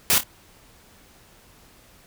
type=noise with echo; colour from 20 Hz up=white; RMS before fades=-18 dBFS; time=0.1-0.18 s; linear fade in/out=0 ms; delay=27 ms; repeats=2; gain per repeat=-10 dB; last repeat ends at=0.234 s; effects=pink hiss -53 dBFS RMS until 2.06 s